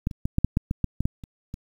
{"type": "clicks", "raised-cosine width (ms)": 5, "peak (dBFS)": [-11, -23, -12, -8, -6, -8, -12, -10, -12, -10, -26, -21], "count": 12, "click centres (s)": [0.071, 0.112, 0.255, 0.384, 0.446, 0.571, 0.711, 0.843, 1.006, 1.055, 1.238, 1.541], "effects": ["8-bit"]}